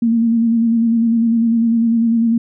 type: tone with vibrato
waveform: sine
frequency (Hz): 229.8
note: A#3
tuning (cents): -25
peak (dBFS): -11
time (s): 0.02-2.38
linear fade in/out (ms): 5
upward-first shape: square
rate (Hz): 10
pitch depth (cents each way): 29
effects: none